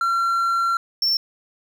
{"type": "tone pair in turn", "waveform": "triangle", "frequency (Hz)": [1365, 5411], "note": ["F6", "E8"], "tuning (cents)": [-40, 44], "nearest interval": "2 octaves", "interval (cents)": 2384, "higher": "second", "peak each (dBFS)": -16, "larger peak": "neither", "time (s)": [[0.01, 0.77], [1.02, 1.17]], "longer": "first", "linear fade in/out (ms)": 2, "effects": []}